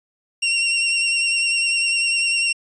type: tone with vibrato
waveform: sawtooth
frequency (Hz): 2746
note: F7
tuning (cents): -30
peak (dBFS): -14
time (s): 0.42-2.53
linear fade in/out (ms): 10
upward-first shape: sine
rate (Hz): 10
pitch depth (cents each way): 23
effects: resampled to 22050 Hz